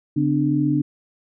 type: tone cluster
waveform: sine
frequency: 142.3 / 255.8 / 297.5 Hz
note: C#3 / C4 / D4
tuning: +46 / -39 / +22 cents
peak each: -22 / -24 / -19 dBFS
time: 0.16-0.82 s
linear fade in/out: 10 ms
effects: none